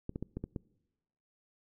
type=clicks; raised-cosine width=3 ms; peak=-24 dBFS; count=6; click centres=0.094 / 0.159 / 0.226 / 0.37 / 0.44 / 0.562 s; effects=noise-tail reverb RT60 1.0 s tail -24 dB re dry